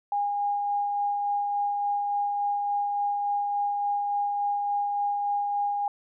sine tone with tremolo, 815 Hz, G#5, 33 cents flat, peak -23 dBFS, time 0.12-5.88 s, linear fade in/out 2 ms, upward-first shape sine, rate 3.5 Hz, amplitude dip 25%, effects none

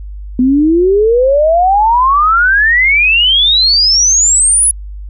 sine exponential sweep, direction up, 246.5 to 10548 Hz, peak -6 dBFS, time 0.39-4.71 s, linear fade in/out 2 ms, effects added 50 Hz sine -23 dBFS peak until 5.09 s

